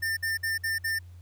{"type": "tone bursts", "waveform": "square", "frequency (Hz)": 1798, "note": "A6", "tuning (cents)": 37, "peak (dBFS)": -27, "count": 5, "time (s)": [0.02, 0.99], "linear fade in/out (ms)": 10, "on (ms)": 150, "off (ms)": 55, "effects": ["added 88 Hz sine -44 dBFS peak until 1.21 s", "pink hiss -65 dBFS RMS until 1.21 s"]}